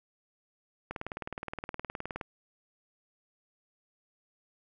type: click train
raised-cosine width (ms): 0.5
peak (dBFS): -21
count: 26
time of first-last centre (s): 0.91-2.212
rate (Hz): 19.2
effects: none